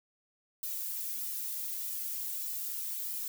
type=noise with flanger; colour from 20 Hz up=violet; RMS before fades=-37 dBFS; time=0.63-3.28 s; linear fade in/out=2 ms; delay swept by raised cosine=1.8 to 2.72 ms; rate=1.6 Hz; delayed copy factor=-1; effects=none